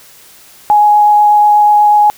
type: tone with vibrato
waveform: sine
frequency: 835 Hz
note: G#5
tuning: 9 cents sharp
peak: -4 dBFS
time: 0.7-2.1 s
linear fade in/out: 0 ms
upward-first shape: triangle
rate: 8.2 Hz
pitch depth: 9 cents each way
effects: white hiss -40 dBFS RMS until 2.17 s